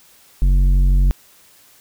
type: tone with tanh clipping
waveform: sine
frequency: 46.25 Hz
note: F#1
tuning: in tune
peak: -12 dBFS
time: 0.42-1.11 s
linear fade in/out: 0 ms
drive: 9 dB
effects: white hiss -50 dBFS RMS until 1.8 s